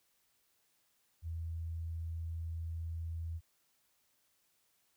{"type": "tone", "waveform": "sine", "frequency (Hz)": 82.41, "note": "E2", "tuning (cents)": 0, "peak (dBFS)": -37, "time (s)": [1.22, 3.41], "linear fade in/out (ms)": 50, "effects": ["white hiss -75 dBFS RMS until 4.96 s"]}